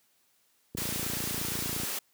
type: click train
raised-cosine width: 3 ms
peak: -23 dBFS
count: 32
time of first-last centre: 0.75-1.834 s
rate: 28.6 Hz
type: high-pass noise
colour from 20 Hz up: white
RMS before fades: -34 dBFS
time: 0.77-1.99 s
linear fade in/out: 5 ms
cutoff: 160 Hz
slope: 96 dB/octave
effects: white hiss -69 dBFS RMS until 2.13 s + high-pass 80 Hz 12 dB/octave